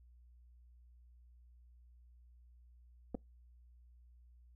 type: clicks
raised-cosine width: 2 ms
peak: -27 dBFS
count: 2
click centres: 3.146 / 3.15 s
effects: noise-tail reverb RT60 0.2 s tail -26 dB re dry + added 60 Hz sine -59 dBFS peak until 4.55 s